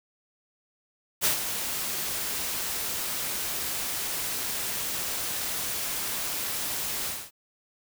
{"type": "noise with ADSR envelope", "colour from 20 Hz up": "white", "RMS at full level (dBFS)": -22, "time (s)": [1.21, 7.31], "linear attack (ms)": 45, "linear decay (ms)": 110, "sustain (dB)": -9, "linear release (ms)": 240, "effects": []}